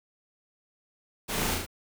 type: noise with echo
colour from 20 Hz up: pink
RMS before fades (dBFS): -32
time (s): 1.28-1.56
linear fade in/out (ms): 20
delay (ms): 35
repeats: 3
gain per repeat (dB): -2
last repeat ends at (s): 1.665
effects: none